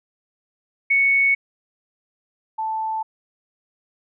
sine tone pair in turn, 2217 / 879.8 Hz, C#7 / A5, 0 / 0 cents, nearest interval octave + major third, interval 1600 cents, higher first, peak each -14 / -22 dBFS, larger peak first, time 0.9-1.35 / 2.58-3.03 s, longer neither, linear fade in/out 10 ms, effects none

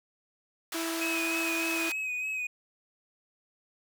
pink band-pass noise, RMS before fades -37 dBFS, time 0.72-1.92 s, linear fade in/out 2 ms, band 1100 to 16000 Hz, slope 12 dB/octave
harmonic tone, 329.6 Hz, E4, in tune, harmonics 1 / 2 / 3 / 4 / 5 / 7 / 8 / 9, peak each -33 / -41 / -45 / -45 / -47 / -50 / -48 / -53 dBFS, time 0.74-1.9 s, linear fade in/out 10 ms
triangle tone with vibrato, 2522 Hz, D#7, 23 cents sharp, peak -29 dBFS, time 1.01-2.47 s, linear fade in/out 5 ms, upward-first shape sine, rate 3.3 Hz, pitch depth 35 cents each way
effects none

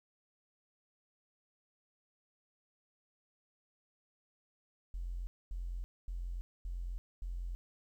triangle tone bursts, 43.75 Hz, F1, 4 cents sharp, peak -33 dBFS, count 5, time 4.94-7.55 s, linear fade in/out 0 ms, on 330 ms, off 240 ms, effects tanh soft clip ceiling -35 dBFS + 12-bit

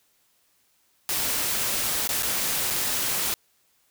white noise with dropouts, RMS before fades -26 dBFS, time 1.09-3.34 s, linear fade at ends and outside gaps 0 ms, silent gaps 2.075-2.091 / 2.224-2.231 / 2.703-2.707 s, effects white hiss -66 dBFS RMS until 3.9 s

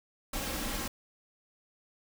pink noise with comb filter, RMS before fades -35 dBFS, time 0.33-0.88 s, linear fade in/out 5 ms, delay 3.7 ms, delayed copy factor +0.6, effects none

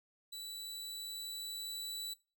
sawtooth tone with level ramp, 3951 Hz, B7, in tune, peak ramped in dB -40 to -36 dBFS, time 0.32-2.14 s, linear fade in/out 10 ms, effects noise-tail reverb RT60 0.3 s tail -20 dB re dry

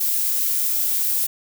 violet noise, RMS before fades -21 dBFS, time 0-1.27 s, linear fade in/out 10 ms, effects none

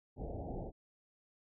pink low-pass noise, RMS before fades -42 dBFS, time 0.16-0.72 s, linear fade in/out 50 ms, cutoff 810 Hz, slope 96 dB/octave, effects none

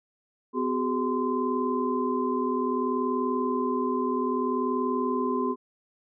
sine tone cluster, 252.7 / 374.9 / 415.5 / 1034 Hz, B3 / F#4 / G#4 / C6, +40 / +23 / +1 / -21 cents, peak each -28 / -30 / -31 / -30 dBFS, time 0.53-5.56 s, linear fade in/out 50 ms, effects none

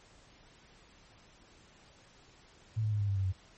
sine tone with pitch steps, 110 / 107.12 / 104.31 / 101.57 / 98.91 / 96.32 / 93.79 Hz, A2 / A2 / G#2 / G#2 / G2 / G2 / F#2, 0 / -46 / +8 / -38 / +16 / -30 / +24 cents, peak -28 dBFS, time 2.76-3.327 s, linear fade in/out 20 ms, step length 81 ms, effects pink hiss -60 dBFS RMS until 3.57 s + MP3 32 kbps

